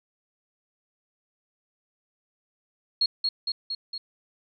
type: tone with echo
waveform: sine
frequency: 4276 Hz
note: C8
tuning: 37 cents sharp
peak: -19 dBFS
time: 3.01-3.06 s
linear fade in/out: 5 ms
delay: 230 ms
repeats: 4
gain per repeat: -3 dB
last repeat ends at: 3.98 s
effects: none